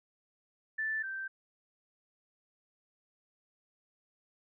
sine tone pair in turn, 1760 / 1561.3 Hz, A6 / G6, 0 / -7 cents, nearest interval major second, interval 207 cents, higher first, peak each -31 / -36 dBFS, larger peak first, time 0.78-1.03 / 1.03-1.28 s, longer neither, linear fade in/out 10 ms, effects none

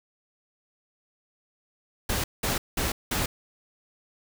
pink noise bursts, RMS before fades -27 dBFS, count 4, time 2.09-3.26 s, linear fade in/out 5 ms, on 150 ms, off 190 ms, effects none

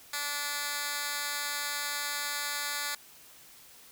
10% pulse tone with high-pass filter, 290 Hz, D4, 22 cents flat, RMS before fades -34 dBFS, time 0.13-2.95 s, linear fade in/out 5 ms, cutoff 1900 Hz, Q 0.56, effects white hiss -54 dBFS RMS until 3.91 s

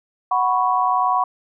sine chord, F# suspended fourth, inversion none, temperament equal, 740 / 987.8 / 1108.7 Hz, F#5 / B5 / C#6, 0 / 0 / 0 cents, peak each -20 dBFS, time 0.31-1.24 s, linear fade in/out 5 ms, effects none

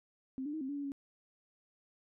sine tone with pitch steps, 263.2 / 294.5 / 314.9 / 264.5 / 286.2 / 284.4 / 278.3 Hz, C4 / D4 / D#4 / C4 / D4 / C#4 / C#4, +10 / +5 / +21 / +19 / -45 / +45 / +7 cents, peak -36 dBFS, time 0.38-0.919 s, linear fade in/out 0 ms, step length 77 ms, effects none

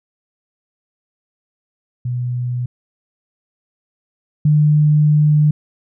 sine tone pair in turn, 123.47 / 150.35 Hz, B2 / D3, 0 / +41 cents, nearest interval minor third, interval 341 cents, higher second, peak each -18 / -9 dBFS, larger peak second, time 2.05-2.66 / 4.45-5.51 s, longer second, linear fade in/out 5 ms, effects none

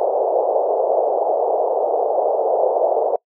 pink band-pass noise, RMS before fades -18 dBFS, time 0-3.16 s, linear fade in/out 0 ms, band 450 to 760 Hz, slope 48 dB/octave, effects noise-tail reverb RT60 0.1 s tail -25 dB re dry

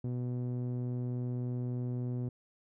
sawtooth tone with low-pass filter, 123.47 Hz, B2, in tune, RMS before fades -35 dBFS, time 0.04-2.29 s, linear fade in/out 5 ms, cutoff 330 Hz, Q 0.83, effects none

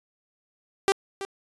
sawtooth tone with echo, 392 Hz, G4, in tune, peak -14 dBFS, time 0.88-0.92 s, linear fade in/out 0 ms, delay 330 ms, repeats 1, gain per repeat -13 dB, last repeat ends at 1.25 s, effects resampled to 24000 Hz

